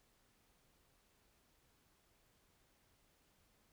silence, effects pink hiss -74 dBFS RMS until 3.72 s

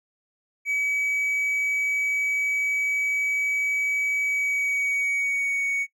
triangle tone with pitch glide, 2278 to 2234 Hz, C#7 to C#7, +47 to +13 cents, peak -21 dBFS, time 0.65-5.87 s, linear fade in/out 50 ms, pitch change -34 cents, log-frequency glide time 4.23-5.65 s, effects noise-tail reverb RT60 0.1 s tail -17 dB re dry

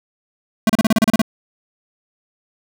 square tone bursts, 220 Hz, A3, in tune, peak -11 dBFS, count 10, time 0.67-1.217 s, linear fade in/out 2 ms, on 25 ms, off 33 ms, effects none

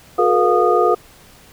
sine tone cluster, 363 / 431.4 / 478.7 / 708 / 1230 Hz, F#4 / A4 / A#4 / F5 / D#6, -33 / -34 / +46 / +23 / -20 cents, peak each -18 dBFS, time 0.18-0.95 s, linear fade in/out 10 ms, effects pink hiss -46 dBFS RMS until 1.52 s

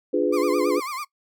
sine chord, D diminished seventh, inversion none, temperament equal with one note detuned, 293.7 / 349.2 / 415.3 / 501.1 Hz, D4 / F4 / Ab4 / Cb5, 0 / 0 / 0 / +25 cents, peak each -24 dBFS, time 0.13-0.8 s, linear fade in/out 10 ms
35% pulse tone with vibrato, 1118 Hz, C#6, 14 cents sharp, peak -27 dBFS, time 0.32-1.05 s, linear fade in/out 20 ms, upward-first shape sine, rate 9.1 Hz, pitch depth 150 cents each way
effects noise-tail reverb RT60 0.1 s tail -21 dB re dry

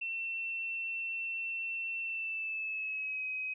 sine tone with pitch glide, 2696 to 2530 Hz, E7 to D#7, +38 to +28 cents, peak -34 dBFS, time 0.01-3.54 s, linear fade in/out 10 ms, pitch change -110 cents, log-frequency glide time 2.02-3.25 s, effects none

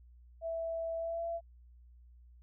sine tone with pitch glide, 659.3 to 673.2 Hz, E5 to E5, 0 to +36 cents, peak -34 dBFS, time 0.41-1.41 s, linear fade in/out 50 ms, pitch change +36 cents, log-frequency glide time 0.97-1.24 s, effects added 60 Hz sine -55 dBFS peak until 2.42 s

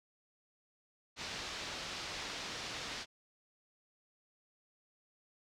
white low-pass noise, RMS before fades -43 dBFS, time 1.16-3.06 s, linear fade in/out 50 ms, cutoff 5400 Hz, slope 24 dB/octave, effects none

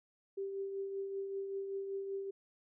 sine tone with tremolo, 392 Hz, G4, in tune, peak -35 dBFS, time 0.37-2.31 s, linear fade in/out 10 ms, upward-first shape triangle, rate 5.2 Hz, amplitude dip 45%, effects none

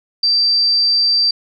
sine tone, 4681 Hz, D8, 7 cents flat, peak -11 dBFS, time 0.23-1.31 s, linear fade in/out 5 ms, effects none

